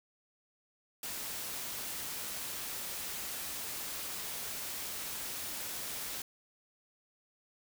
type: noise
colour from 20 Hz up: white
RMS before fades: -40 dBFS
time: 1.03-6.22 s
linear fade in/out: 2 ms
effects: none